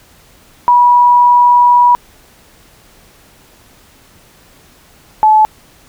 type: tone pair in turn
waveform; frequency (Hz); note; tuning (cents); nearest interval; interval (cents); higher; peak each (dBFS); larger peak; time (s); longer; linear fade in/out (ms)
sine; 972 / 863.2; B5 / A5; -28 / -33; major second; 205; first; -4; neither; 0.68-1.95 / 5.23-5.45; first; 0
effects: pink hiss -45 dBFS RMS until 5.88 s